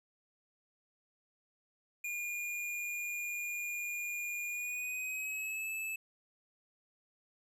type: tone with pitch glide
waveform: square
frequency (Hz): 2426 to 2615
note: D#7 to E7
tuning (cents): -44 to -15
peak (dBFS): -37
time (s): 2.04-5.96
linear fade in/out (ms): 5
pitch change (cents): +129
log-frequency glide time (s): 4.47-5.69
effects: none